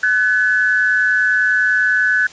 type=tone pair together; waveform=sine; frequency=1500 / 1710 Hz; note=F#6 / A6; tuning=+23 / -50 cents; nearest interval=major second; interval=227 cents; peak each=-14 / -16 dBFS; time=0.03-2.27 s; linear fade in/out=5 ms; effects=white hiss -39 dBFS RMS until 2.32 s + resampled to 16000 Hz